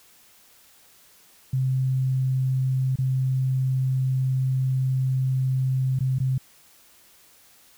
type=tone with dropouts; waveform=sine; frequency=130.81 Hz; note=C3; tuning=in tune; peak=-20 dBFS; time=1.53-6.38 s; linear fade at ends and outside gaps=5 ms; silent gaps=2.958-2.986 / 5.99-6.005 / 6.186-6.201 s; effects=white hiss -55 dBFS RMS until 7.77 s